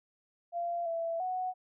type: tone with pitch steps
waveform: sine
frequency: 689 / 666 / 739 Hz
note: F5 / E5 / F#5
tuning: -24 / +18 / -2 cents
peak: -31 dBFS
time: 0.52-1.54 s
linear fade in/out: 50 ms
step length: 340 ms
effects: none